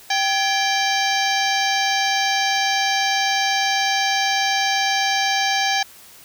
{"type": "harmonic tone with a mistuned harmonic", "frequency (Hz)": 784, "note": "G5", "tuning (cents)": 0, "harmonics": [1, 2, 3, 4, 5, 6, 7, 8], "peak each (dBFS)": [-21, -24, -26, -27, -28, -29, -29, -30], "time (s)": [0.1, 5.83], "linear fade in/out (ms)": 5, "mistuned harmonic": 2, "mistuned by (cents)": 130, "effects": ["white hiss -45 dBFS RMS until 6.24 s"]}